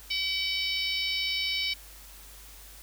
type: harmonic tone with a mistuned harmonic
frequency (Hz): 762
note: G5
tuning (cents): -49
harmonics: 3 / 4 / 5 / 6 / 7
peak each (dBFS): -32 / -33 / -34 / -35 / -35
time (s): 0.1-1.74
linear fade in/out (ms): 10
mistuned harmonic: 4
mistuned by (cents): -19
effects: added 50 Hz sine -50 dBFS peak until 2.82 s + white hiss -50 dBFS RMS until 2.82 s